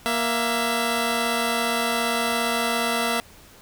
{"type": "tone pair together", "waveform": "10% pulse", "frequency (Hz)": [234.8, 667], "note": ["A#3", "E5"], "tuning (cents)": [13, 20], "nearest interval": "octave + tritone", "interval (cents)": 1807, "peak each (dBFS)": -16, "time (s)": [0.06, 3.2], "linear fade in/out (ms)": 0, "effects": ["pink hiss -49 dBFS RMS until 3.61 s"]}